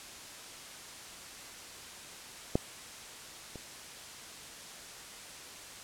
clicks, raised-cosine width 2 ms, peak -12 / -30 dBFS, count 2, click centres 2.555 / 3.557 s, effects white hiss -47 dBFS RMS until 5.83 s + low-pass 9000 Hz 12 dB/octave

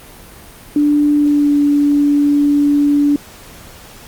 sine tone with pitch glide, 293.7 to 289 Hz, D4 to D4, 0 to -28 cents, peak -9 dBFS, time 0.76-3.16 s, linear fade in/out 2 ms, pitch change -28 cents, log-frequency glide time 1.15-1.57 s, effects pink hiss -38 dBFS RMS until 4.07 s + Opus 32 kbps

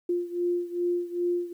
sine beating tone pair, 350 / 352.5 Hz, F4 / F4, +4 / +16 cents, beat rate 2.5 Hz, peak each -27 / -30 dBFS, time 0.09-1.53 s, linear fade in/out 5 ms, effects 10-bit

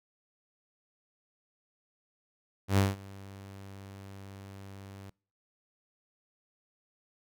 sawtooth tone with ADSR envelope, 98 Hz, G2, in tune, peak -17 dBFS, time 2.68-5.1 s, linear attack 96 ms, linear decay 180 ms, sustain -24 dB, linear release 4 ms, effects noise-tail reverb RT60 0.4 s tail -26 dB re dry

